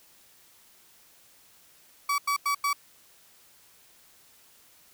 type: tone bursts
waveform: 35% pulse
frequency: 1141 Hz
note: C#6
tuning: 50 cents sharp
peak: -22 dBFS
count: 4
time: 2.09-2.731 s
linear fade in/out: 5 ms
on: 92 ms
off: 91 ms
effects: white hiss -58 dBFS RMS until 4.93 s